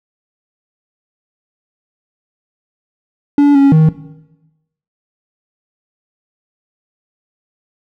triangle tone with pitch steps, 287.2 / 277.4 / 157.5 Hz, D4 / C#4 / D#3, -39 / +1 / +21 cents, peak -3 dBFS, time 3.38-3.89 s, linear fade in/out 2 ms, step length 170 ms, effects noise-tail reverb RT60 1.0 s tail -17 dB re dry

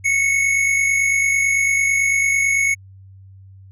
square tone pair together, 2161 / 2210 Hz, C#7 / C#7, -45 / -6 cents, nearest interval unison, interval 39 cents, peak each -25 / -16 dBFS, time 0.04-2.75 s, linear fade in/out 20 ms, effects added 96 Hz sine -40 dBFS peak until 3.71 s + low-pass 11000 Hz 12 dB/octave

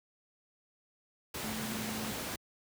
sine tone in noise, 218.1 Hz, A3, 15 cents flat, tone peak -38 dBFS, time 1.44-2.11 s, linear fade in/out 5 ms, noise pink, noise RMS -38 dBFS, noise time 1.34-2.36 s, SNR -3 dB, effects high-pass 100 Hz 12 dB/octave

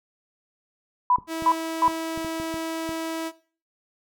sine tone bursts, 990 Hz, B5, 4 cents sharp, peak -16 dBFS, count 3, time 1.1-1.88 s, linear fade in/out 2 ms, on 60 ms, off 300 ms
clicks, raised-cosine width 3 ms, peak -24 dBFS, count 8, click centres 1.185 / 1.423 / 1.881 / 2.176 / 2.247 / 2.4 / 2.542 / 2.892 s
sawtooth tone, 325.2 Hz, E4, 23 cents flat, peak -24 dBFS, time 1.27-3.32 s, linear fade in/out 50 ms
effects noise-tail reverb RT60 0.4 s tail -17 dB re dry

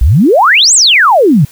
sine exponential two-way sweep, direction up then down, 51.7 to 8372 to 126.1 Hz, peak -3 dBFS, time 0.01-1.45 s, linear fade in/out 5 ms, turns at 0.74 s, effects white hiss -39 dBFS RMS until 1.51 s

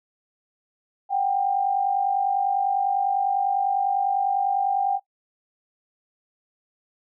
sine tone pair together, 742 / 792 Hz, F#5 / G5, +5 / +18 cents, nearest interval minor second, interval 113 cents, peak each -25 / -21 dBFS, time 1.09-5 s, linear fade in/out 50 ms, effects noise-tail reverb RT60 0.1 s tail -20 dB re dry

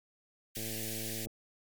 white high-pass noise, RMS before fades -40 dBFS, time 0.55-1.26 s, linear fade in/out 10 ms, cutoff 1600 Hz, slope 96 dB/octave
click train, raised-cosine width 2 ms, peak -31 dBFS, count 78, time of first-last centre 0.57-1.27 s, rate 110 Hz
effects MP3 96 kbps

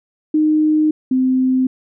sine tone pair in turn, 307.8 / 258.5 Hz, D#4 / C4, -19 / -21 cents, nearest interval minor third, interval 302 cents, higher first, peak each -11 / -12 dBFS, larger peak first, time 0.34-0.91 / 1.11-1.67 s, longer first, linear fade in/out 5 ms, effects none

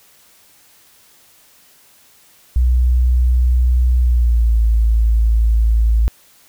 sine tone with pitch glide, 61.74 to 55.64 Hz, B1 to A1, 0 to +20 cents, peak -10 dBFS, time 2.56-6.08 s, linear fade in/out 0 ms, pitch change -180 cents, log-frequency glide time 3.99-4.59 s, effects white hiss -50 dBFS RMS until 6.48 s

